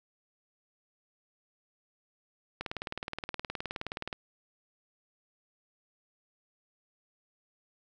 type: click train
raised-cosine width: 0.3 ms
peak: -19 dBFS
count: 30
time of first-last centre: 2.61-4.128 s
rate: 19.1 Hz
effects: none